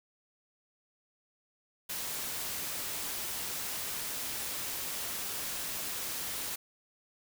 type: noise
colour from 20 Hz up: white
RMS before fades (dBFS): -37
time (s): 1.89-6.56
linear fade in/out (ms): 10
effects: none